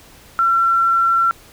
sine tone, 1356 Hz, E6, 49 cents sharp, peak -12 dBFS, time 0.39-1.31 s, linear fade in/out 0 ms, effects pink hiss -45 dBFS RMS until 1.52 s

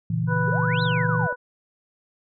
sine chord, A# diminished, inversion none, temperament equal, 116.54 / 138.59 / 164.81 Hz, A#2 / C#3 / E3, 0 / 0 / 0 cents, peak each -25 / -30 / -24 dBFS, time 0.1-1.27 s, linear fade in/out 5 ms
harmonic tone, 493.9 Hz, B4, in tune, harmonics 1 / 2 / 3, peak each -29 / -28 / -26 dBFS, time 0.27-1.36 s, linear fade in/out 50 ms
sine exponential two-way sweep, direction up then down, 370 to 4200 to 535 Hz, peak -30 dBFS, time 0.47-1.33 s, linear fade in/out 10 ms, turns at 0.82 s
click train, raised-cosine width 1 ms, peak -26 dBFS, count 10, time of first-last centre 0.8-1.326 s, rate 17.1 Hz
effects none

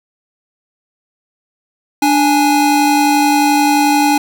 square tone pair together, 293.8 / 830 Hz, D4 / G#5, +1 / -1 cents, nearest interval octave + tritone, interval 1798 cents, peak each -13 dBFS, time 2.02-4.18 s, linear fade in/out 5 ms, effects none

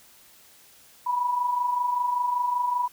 sine tone pair together, 957 / 982.2 Hz, A#5 / B5, +45 / -10 cents, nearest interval unison, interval 45 cents, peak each -31 / -23 dBFS, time 1.06-2.88 s, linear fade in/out 10 ms, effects white hiss -54 dBFS RMS until 2.92 s

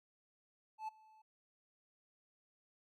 triangle tone with ADSR envelope, 871 Hz, A5, 18 cents flat, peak -36 dBFS, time 0.78-1.22 s, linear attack 100 ms, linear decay 13 ms, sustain -24 dB, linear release 7 ms, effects none

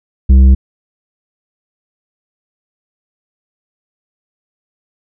triangle tone with tanh clipping, 65.6 Hz, C2, 5 cents sharp, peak -4 dBFS, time 0.29-0.55 s, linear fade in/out 10 ms, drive 12 dB, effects none

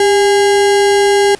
sine tone with sample-and-hold, 399 Hz, G4, 31 cents sharp, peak -7 dBFS, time 0-1.35 s, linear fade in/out 2 ms, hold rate 1225 Hz, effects pink hiss -38 dBFS RMS until 1.39 s + resampled to 24000 Hz

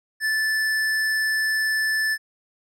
triangle tone with hard clipping, 1751 Hz, A6, 9 cents flat, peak -22 dBFS, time 0.2-2.18 s, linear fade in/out 50 ms, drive 16 dB, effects none

